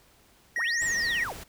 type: tone with vibrato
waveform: triangle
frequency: 1872 Hz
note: A#6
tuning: 7 cents sharp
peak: -24 dBFS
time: 0.56-1.24 s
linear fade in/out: 2 ms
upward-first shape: triangle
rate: 17 Hz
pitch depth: 41 cents each way
type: linear two-way sweep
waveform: sine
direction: up then down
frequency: 81.9 to 7810 to 81.9 Hz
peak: -31 dBFS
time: 0.57-1.35 s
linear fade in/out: 50 ms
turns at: 0.83 s
type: noise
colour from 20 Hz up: pink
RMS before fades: -42 dBFS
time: 0.81-1.44 s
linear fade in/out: 10 ms
effects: pink hiss -60 dBFS RMS until 1.48 s